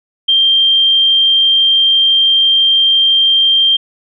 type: tone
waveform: sine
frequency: 3173 Hz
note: G7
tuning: 20 cents sharp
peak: -7 dBFS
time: 0.28-3.77 s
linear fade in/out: 10 ms
effects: none